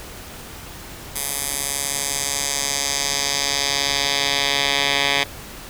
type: tone with band-pass filter sweep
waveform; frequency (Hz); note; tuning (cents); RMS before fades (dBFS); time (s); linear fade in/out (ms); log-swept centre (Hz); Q
10% pulse; 140.5; C#3; +24; -22; 1.15-5.24; 10; 11000 to 3000; 1.4
effects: pink hiss -37 dBFS RMS until 5.69 s